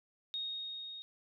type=tone with level ramp; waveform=sine; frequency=3729 Hz; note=A#7; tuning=in tune; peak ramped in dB=-35 to -44 dBFS; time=0.34-1.02 s; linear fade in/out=0 ms; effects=none